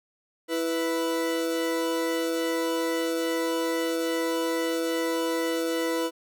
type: tone pair together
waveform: 40% pulse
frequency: 329.6 / 493.8 Hz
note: E4 / B4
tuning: 0 / 0 cents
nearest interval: perfect fifth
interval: 700 cents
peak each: -27 dBFS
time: 0.48-6.11 s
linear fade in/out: 50 ms
effects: none